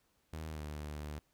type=tone with pitch glide; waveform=sawtooth; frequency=79 to 74.87 Hz; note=D#2 to D2; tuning=+27 to +34 cents; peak=-37 dBFS; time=0.33-1.19 s; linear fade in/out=0 ms; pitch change=-93 cents; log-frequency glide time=0.49-0.62 s; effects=pink hiss -75 dBFS RMS until 1.33 s